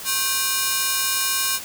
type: ring-modulated tone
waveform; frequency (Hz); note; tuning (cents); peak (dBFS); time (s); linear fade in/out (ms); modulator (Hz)
5% pulse; 1322; E6; +5; -5; 0.04-1.6; 50; 239
effects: white hiss -35 dBFS RMS until 1.64 s